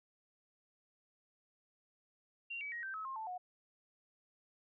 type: tone with pitch steps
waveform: sine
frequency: 2762 / 2283 / 1886.5 / 1559.1 / 1288.5 / 1064.9 / 880.1 / 727.3 Hz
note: F7 / D7 / A#6 / G6 / E6 / C6 / A5 / F#5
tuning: -20 / -50 / +20 / -10 / -40 / +30 / 0 / -30 cents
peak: -40 dBFS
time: 2.5-3.38 s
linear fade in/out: 10 ms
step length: 110 ms
effects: none